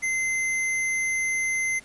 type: tone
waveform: square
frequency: 2070 Hz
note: C7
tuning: 19 cents flat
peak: -24 dBFS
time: 0.02-1.8 s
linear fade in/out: 20 ms
effects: pink hiss -51 dBFS RMS until 1.84 s + resampled to 24000 Hz